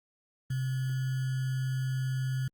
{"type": "tone with sample-and-hold", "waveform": "sine", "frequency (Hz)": 130.81, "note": "C3", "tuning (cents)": 0, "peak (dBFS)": -28, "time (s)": [0.5, 2.48], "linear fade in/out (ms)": 5, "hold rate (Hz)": 1575, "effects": ["Opus 24 kbps"]}